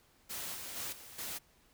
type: noise with level steps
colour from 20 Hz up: white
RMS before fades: -41 / -44 / -40 / -52 / -41 dBFS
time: 0.29-1.39 s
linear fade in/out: 20 ms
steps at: 0.54 / 0.76 / 0.92 / 1.18 s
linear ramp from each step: 10 ms
effects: pink hiss -67 dBFS RMS until 1.73 s